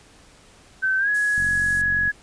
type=tone with pitch glide; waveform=sine; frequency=1538 to 1677.2 Hz; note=G6 to G#6; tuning=-33 to +17 cents; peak=-18 dBFS; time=0.82-2.12 s; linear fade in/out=20 ms; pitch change=+150 cents; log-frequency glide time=0.98-1.09 s
type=high-pass noise; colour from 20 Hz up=white; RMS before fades=-34 dBFS; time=1.14-1.82 s; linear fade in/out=10 ms; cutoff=8300 Hz; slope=12 dB/octave
type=click train; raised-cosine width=5 ms; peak=-23 dBFS; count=33; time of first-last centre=1.38-2.077 s; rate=45.9 Hz
effects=pink hiss -51 dBFS RMS until 2.22 s + resampled to 22050 Hz